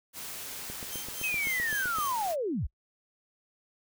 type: noise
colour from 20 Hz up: white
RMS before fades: -40 dBFS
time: 0.13-2.36 s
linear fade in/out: 50 ms
type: click train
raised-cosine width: 2 ms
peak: -28 dBFS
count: 11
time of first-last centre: 0.7-1.985 s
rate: 7.78 Hz
type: tone with tremolo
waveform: 5% pulse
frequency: 3136 Hz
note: G7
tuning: in tune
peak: -28 dBFS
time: 0.89-2.15 s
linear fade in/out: 50 ms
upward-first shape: sine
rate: 3.7 Hz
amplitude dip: 95%
type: linear sweep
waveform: sine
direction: down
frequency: 2600 to 34 Hz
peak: -28 dBFS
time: 1.23-2.67 s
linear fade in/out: 10 ms
effects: noise-tail reverb RT60 0.1 s tail -25 dB re dry